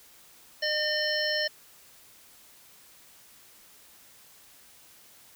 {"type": "harmonic tone with a mistuned harmonic", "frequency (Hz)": 606, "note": "D#5", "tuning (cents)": -46, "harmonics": [1, 3, 5, 7, 9], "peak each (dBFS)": [-31, -30, -35, -35, -31], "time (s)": [0.62, 1.48], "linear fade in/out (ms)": 10, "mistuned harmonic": 9, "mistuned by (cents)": -29, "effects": ["white hiss -55 dBFS RMS until 5.35 s"]}